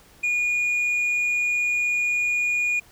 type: tone with tanh clipping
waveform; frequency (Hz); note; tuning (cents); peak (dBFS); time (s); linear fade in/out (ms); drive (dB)
sine; 2441; D#7; -34; -21; 0.23-2.8; 10; 3
effects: pink hiss -53 dBFS RMS until 2.91 s